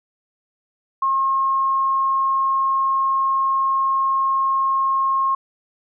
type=tone; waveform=sine; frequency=1076 Hz; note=C6; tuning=48 cents sharp; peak=-16 dBFS; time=1.02-5.35 s; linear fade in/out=5 ms; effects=none